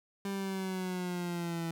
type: linear sweep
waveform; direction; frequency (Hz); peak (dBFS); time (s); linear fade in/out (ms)
30% pulse; down; 198.2 to 164.81; -31; 0.25-1.71; 2
effects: none